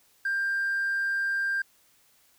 triangle tone, 1590 Hz, G6, 24 cents sharp, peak -22 dBFS, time 0.25-1.62 s, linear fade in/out 5 ms, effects tanh soft clip ceiling -21 dBFS + white hiss -63 dBFS RMS until 2.38 s

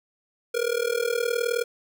square tone with amplitude modulation, 474.5 Hz, A#4, 31 cents sharp, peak -20 dBFS, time 0.54-1.64 s, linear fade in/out 10 ms, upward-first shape sine, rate 39.2 Hz, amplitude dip 90%, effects none

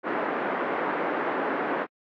pink band-pass noise, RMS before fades -28 dBFS, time 0.03-1.87 s, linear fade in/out 50 ms, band 270 to 1800 Hz, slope 24 dB/octave, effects AAC 48 kbps

